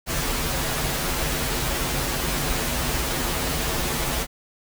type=noise with comb filter; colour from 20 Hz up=pink; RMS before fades=-25 dBFS; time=0.06-4.27 s; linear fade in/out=50 ms; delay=10 ms; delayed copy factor=-0.75; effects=none